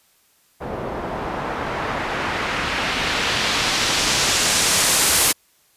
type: noise with low-pass filter sweep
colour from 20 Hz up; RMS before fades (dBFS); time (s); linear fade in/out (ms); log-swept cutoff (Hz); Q
white; -21; 0.6-5.33; 20; 630 to 12000; 0.93
effects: white hiss -59 dBFS RMS until 5.76 s + resampled to 32000 Hz